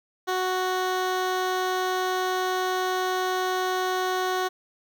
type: tone with notch filter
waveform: 15% pulse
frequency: 370 Hz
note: F#4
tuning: in tune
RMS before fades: -26 dBFS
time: 0.27-4.49 s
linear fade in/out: 20 ms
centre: 10000 Hz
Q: 0.95
effects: none